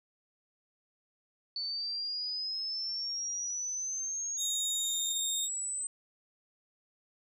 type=exponential sweep; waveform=sine; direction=up; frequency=4475 to 8150 Hz; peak=-33 dBFS; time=1.56-5.87 s; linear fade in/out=2 ms
type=tone with pitch glide; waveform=sawtooth; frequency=3729 to 3682 Hz; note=A#7 to A#7; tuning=0 to -22 cents; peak=-30 dBFS; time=4.37-5.49 s; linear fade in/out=50 ms; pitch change=-22 cents; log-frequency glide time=4.8-4.93 s
effects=none